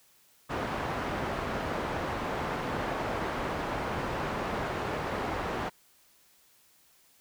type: low-pass noise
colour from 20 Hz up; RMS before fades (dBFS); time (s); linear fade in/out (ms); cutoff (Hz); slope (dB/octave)
white; -33; 0.49-5.7; 20; 1100; 12
effects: white hiss -63 dBFS RMS until 7.2 s